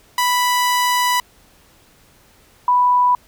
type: tone pair in turn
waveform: sawtooth / sine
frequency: 987.8 / 987.8 Hz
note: B5 / B5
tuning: 0 / 0 cents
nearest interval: unison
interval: 0 cents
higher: neither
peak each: -11 dBFS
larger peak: neither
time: 0.18-1.2 / 2.68-3.15 s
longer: first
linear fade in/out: 2 ms
effects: pink hiss -52 dBFS RMS until 3.27 s